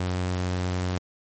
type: tone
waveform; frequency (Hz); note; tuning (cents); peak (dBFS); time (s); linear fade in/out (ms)
sawtooth; 90.8; F#2; -32; -21; 0-0.98; 5
effects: MP3 32 kbps